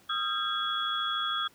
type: tone cluster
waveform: sine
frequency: 1245 / 1358 / 1596 / 3351 Hz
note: D#6 / F6 / G6 / G#7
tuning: +1 / -49 / +31 / +15 cents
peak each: -33 / -35 / -37 / -31 dBFS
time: 0.09-1.48 s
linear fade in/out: 10 ms
effects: pink hiss -60 dBFS RMS until 1.54 s + high-pass 80 Hz 12 dB/octave